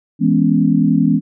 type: chord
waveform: sine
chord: C# minor seventh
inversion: first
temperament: equal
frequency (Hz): 164.81 / 207.7 / 246.9 / 277.2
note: E3 / G#3 / B3 / C#4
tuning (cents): 0 / 0 / 0 / 0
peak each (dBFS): -16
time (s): 0.19-1.21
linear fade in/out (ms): 50
effects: none